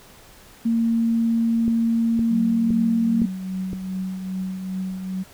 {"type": "tone", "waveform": "sine", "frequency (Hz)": 229.4, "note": "A#3", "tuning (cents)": -28, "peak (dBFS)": -17, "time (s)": [0.65, 3.26], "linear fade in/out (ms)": 10}
{"type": "click train", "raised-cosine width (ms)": 3, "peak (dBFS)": -17, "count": 5, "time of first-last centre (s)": [1.68, 3.731], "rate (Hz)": 1.95}
{"type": "tone with tremolo", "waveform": "sine", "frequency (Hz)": 187.7, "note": "F#3", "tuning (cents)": 25, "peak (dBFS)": -23, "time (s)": [2.3, 5.24], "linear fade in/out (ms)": 20, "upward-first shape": "triangle", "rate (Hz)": 2.5, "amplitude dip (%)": 50}
{"effects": ["pink hiss -48 dBFS RMS until 5.33 s"]}